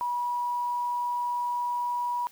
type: tone with tanh clipping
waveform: triangle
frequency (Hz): 970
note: B5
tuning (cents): -31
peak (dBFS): -26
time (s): 0.01-2.27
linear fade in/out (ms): 0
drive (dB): 3
effects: white hiss -55 dBFS RMS until 2.31 s